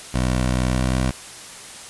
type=tone with pitch glide; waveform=15% pulse; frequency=62.7 to 63.94 Hz; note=B1 to C2; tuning=+27 to -39 cents; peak=-12 dBFS; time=0.14-1.11 s; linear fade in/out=5 ms; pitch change=+34 cents; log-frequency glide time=0.64-0.95 s; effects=white hiss -38 dBFS RMS until 1.89 s + resampled to 24000 Hz